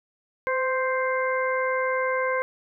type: harmonic tone with a mistuned harmonic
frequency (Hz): 523.3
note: C5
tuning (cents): 0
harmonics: 1 / 2 / 3 / 4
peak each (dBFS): -25 / -28 / -30 / -31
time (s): 0.47-2.42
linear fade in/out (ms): 0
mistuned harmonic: 1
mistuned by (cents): -27
effects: none